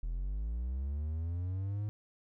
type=linear sweep; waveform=triangle; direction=up; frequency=39.2 to 106.1 Hz; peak=-31 dBFS; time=0.03-1.89 s; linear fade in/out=0 ms; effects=none